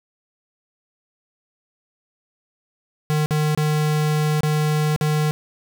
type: tone with dropouts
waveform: square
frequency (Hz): 152.2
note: D#3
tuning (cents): -38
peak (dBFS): -18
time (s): 3.1-5.31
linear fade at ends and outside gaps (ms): 0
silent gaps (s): 3.26-3.308 / 3.549-3.575 / 4.407-4.433 / 4.962-5.011
effects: none